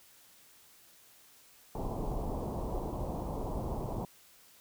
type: low-pass noise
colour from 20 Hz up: pink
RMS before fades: -36 dBFS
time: 1.75-4.05 s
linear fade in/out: 2 ms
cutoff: 1000 Hz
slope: 48 dB/octave
effects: white hiss -60 dBFS RMS until 4.6 s